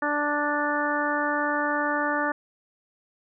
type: harmonic tone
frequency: 293.7 Hz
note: D4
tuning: in tune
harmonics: 1 / 2 / 3 / 4 / 5 / 6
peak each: -30 / -30 / -30 / -30 / -30 / -30 dBFS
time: 0.02-2.32 s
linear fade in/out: 5 ms
effects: none